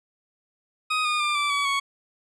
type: tone with pitch steps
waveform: 20% pulse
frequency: 1252 / 1222.7 / 1194.1 / 1166.1 / 1138.8 / 1112.2 Hz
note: D#6 / D#6 / D6 / D6 / C#6 / C#6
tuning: +10 / -31 / +28 / -13 / +46 / +5 cents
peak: -17 dBFS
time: 0.9-1.8 s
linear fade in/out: 10 ms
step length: 150 ms
effects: low-pass 7000 Hz 12 dB/octave